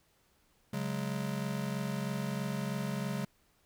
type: chord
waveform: square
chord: C# suspended fourth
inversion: none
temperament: just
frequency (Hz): 138.59 / 184.79 / 207.9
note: C#3 / F#3 / G#3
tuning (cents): 0 / -2 / +2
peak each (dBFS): -38 / -39 / -38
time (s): 0.73-3.25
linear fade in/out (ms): 5
effects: pink hiss -70 dBFS RMS until 3.65 s